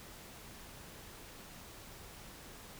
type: silence
effects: pink hiss -52 dBFS RMS until 2.79 s